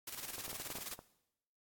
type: noise with tremolo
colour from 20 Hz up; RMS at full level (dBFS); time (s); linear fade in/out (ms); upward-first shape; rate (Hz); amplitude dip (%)
white; -43; 0.07-0.95; 5; square; 19; 60
type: clicks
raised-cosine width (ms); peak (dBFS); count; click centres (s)
1; -34; 8; 0.382 / 0.48 / 0.53 / 0.6 / 0.703 / 0.754 / 0.785 / 0.991
effects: noise-tail reverb RT60 0.8 s tail -17 dB re dry + AAC 64 kbps